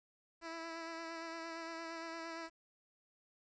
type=tone with vibrato; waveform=10% pulse; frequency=329.6 Hz; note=E4; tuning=in tune; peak=-35 dBFS; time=0.41-2.5 s; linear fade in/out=50 ms; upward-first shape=sine; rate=8.7 Hz; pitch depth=22 cents each way; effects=resampled to 16000 Hz + 11-bit